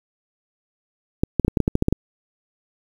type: clicks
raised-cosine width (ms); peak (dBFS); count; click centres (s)
3; -4; 11; 1.235 / 1.397 / 1.448 / 1.481 / 1.572 / 1.603 / 1.679 / 1.754 / 1.824 / 1.884 / 1.926
effects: 7-bit